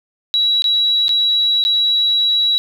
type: tone with dropouts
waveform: sine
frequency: 3897 Hz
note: B7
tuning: 24 cents flat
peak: -12 dBFS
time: 0.34-2.58 s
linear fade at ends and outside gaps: 0 ms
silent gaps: 0.621-0.642 / 1.082-1.092 / 1.64-1.65 s
effects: 7-bit